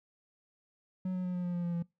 triangle tone with pitch steps, 185 / 182.88 / 180.77 / 178.7 / 176.65 / 174.62 / 172.61 / 170.63 Hz, F#3 / F#3 / F#3 / F3 / F3 / F3 / F3 / F3, 0 / -20 / -40 / +40 / +20 / 0 / -20 / -40 cents, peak -29 dBFS, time 1.05-1.826 s, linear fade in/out 5 ms, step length 97 ms, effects noise-tail reverb RT60 0.2 s tail -22 dB re dry

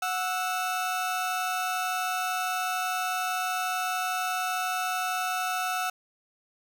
30% pulse tone pair together, 735 / 1316.8 Hz, F#5 / E6, -12 / -2 cents, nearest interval minor seventh, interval 1010 cents, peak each -27 / -28 dBFS, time 0.02-5.9 s, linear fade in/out 5 ms, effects none

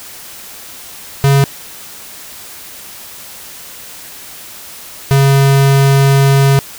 square tone pair in turn, 138.59 / 137.55 Hz, C#3 / C#3, 0 / -13 cents, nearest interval unison, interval 13 cents, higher first, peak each -7 dBFS, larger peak neither, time 1.24-1.44 / 5.11-6.59 s, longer second, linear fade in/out 0 ms, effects white hiss -32 dBFS RMS until 6.78 s

